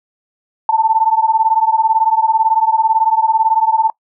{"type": "beating tone pair", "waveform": "sine", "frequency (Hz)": [880, 898], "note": ["A5", "A5"], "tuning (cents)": [0, 35], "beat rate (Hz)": 18, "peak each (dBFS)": -13, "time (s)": [0.69, 3.9], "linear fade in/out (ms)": 2, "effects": ["noise-tail reverb RT60 0.1 s tail -23 dB re dry"]}